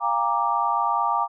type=chord; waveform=sine; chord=G minor seventh; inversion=third; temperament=equal with one note detuned; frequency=698.5 / 803.7 / 932.3 / 1174.7 Hz; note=F5 / G5 / Bb5 / D6; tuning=0 / +43 / 0 / 0 cents; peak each=-29 / -26 / -24 / -24 dBFS; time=0-1.28 s; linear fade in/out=50 ms; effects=none